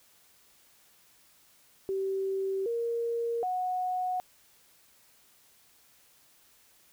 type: tone with pitch steps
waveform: sine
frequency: 386.3 / 466.9 / 734 Hz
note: G4 / A#4 / F#5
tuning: -25 / +3 / -14 cents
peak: -28 dBFS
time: 1.89-4.2 s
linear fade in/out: 0 ms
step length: 770 ms
effects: white hiss -62 dBFS RMS until 6.92 s